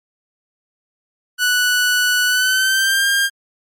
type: tone with pitch glide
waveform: sawtooth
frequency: 1480 to 1604.7 Hz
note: F#6 to G6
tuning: 0 to +40 cents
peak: -10 dBFS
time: 1.38-3.3 s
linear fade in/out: 50 ms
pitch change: +140 cents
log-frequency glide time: 2.26-3.07 s
effects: MP3 64 kbps